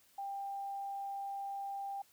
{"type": "tone", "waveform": "sine", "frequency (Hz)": 793, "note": "G5", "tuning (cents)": 20, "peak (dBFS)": -38, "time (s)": [0.18, 2.02], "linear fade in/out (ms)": 5, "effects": ["white hiss -67 dBFS RMS until 2.12 s"]}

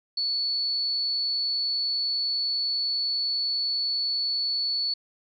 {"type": "tone", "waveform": "sine", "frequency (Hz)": 4435, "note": "C#8", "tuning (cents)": 0, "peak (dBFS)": -24, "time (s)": [0.17, 4.94], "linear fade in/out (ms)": 5, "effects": []}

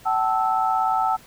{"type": "tone cluster", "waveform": "sine", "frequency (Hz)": [759, 876, 1311], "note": ["F#5", "A5", "E6"], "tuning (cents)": [44, -8, -10], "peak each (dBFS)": [-22, -23, -24], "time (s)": [0.05, 1.17], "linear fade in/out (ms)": 20, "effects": ["pink hiss -49 dBFS RMS until 1.26 s"]}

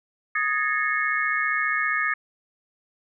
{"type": "tone cluster", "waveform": "sine", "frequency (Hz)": [1247, 1684, 1819, 2175], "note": ["D#6", "G#6", "A#6", "C#7"], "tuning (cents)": [3, 24, -43, -33], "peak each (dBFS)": -27, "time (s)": [0.35, 2.14], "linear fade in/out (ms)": 5, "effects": []}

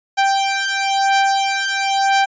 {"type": "beating tone pair", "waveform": "sawtooth", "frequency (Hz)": [784, 785], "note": ["G5", "G5"], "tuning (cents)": [0, 2], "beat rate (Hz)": 1, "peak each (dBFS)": -14, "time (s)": [0.17, 2.26], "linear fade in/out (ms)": 20, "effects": ["resampled to 16000 Hz"]}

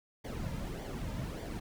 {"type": "noise with flanger", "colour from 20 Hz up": "brown", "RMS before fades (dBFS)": -39, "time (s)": [0.24, 1.6], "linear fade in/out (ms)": 10, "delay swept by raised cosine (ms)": [0.75, 2.75], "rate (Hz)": 1.7, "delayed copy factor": -0.65, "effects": []}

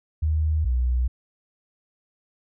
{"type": "tone pair in turn", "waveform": "sine", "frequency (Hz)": [77.78, 61.95], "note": ["D#2", "B1"], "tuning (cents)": [0, 6], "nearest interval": "major third", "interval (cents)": 394, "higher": "first", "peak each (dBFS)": -19, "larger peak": "neither", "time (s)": [[0.22, 0.65], [0.65, 1.08]], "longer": "neither", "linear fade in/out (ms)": 10, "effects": []}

